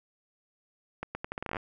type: accelerating click train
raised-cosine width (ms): 0.5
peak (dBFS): -19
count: 13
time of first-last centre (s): 1.03-1.568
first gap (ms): 120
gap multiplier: 0.79
effects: none